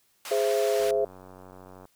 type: band-pass noise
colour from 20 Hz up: pink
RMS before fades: -38 dBFS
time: 0.25-0.91 s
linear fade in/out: 2 ms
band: 950 to 13000 Hz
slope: 12 dB/octave
type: chord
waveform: sine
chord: Ab augmented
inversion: none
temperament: equal with one note detuned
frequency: 415.3 / 523.3 / 667.7 Hz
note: Ab4 / C5 / E5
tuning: 0 / 0 / +22 cents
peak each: -25 / -27 / -27 dBFS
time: 0.31-1.05 s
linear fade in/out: 5 ms
type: click train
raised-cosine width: 1 ms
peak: -33 dBFS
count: 99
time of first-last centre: 0.8-1.854 s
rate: 93 Hz
effects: white hiss -67 dBFS RMS until 1.95 s